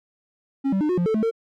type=tone with pitch steps; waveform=triangle; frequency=272.6 / 193.2 / 302.6 / 362.7 / 174.7 / 439.9 / 216.8 / 453.7 Hz; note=C#4 / G3 / D#4 / F#4 / F3 / A4 / A3 / A#4; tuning=-29 / -25 / -48 / -34 / +1 / 0 / -25 / -47 cents; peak=-17 dBFS; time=0.64-1.312 s; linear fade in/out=20 ms; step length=84 ms; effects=none